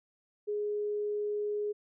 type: tone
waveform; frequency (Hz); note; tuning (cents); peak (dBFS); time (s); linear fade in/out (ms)
sine; 416.4; G#4; +5; -30; 0.47-1.73; 20
effects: none